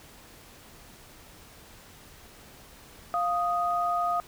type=tone pair together; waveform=sine; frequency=699.9 / 1244.5 Hz; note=F5 / D#6; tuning=+4 / 0 cents; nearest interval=minor seventh; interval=996 cents; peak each=-27 dBFS; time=3.14-4.2 s; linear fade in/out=0 ms; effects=pink hiss -51 dBFS RMS until 4.27 s